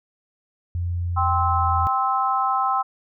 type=tone with pitch glide; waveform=sine; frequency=87.31 to 85.61 Hz; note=F2 to F2; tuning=0 to -34 cents; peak=-22 dBFS; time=0.75-1.87 s; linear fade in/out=0 ms; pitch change=-34 cents; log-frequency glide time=1.4-1.65 s
type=chord; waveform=sine; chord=C major; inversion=second; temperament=equal with one note detuned; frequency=784 / 1046.5 / 1301.1 Hz; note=G5 / C6 / E6; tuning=0 / 0 / -23 cents; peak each=-23 dBFS; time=1.16-2.83 s; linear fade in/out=20 ms
effects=none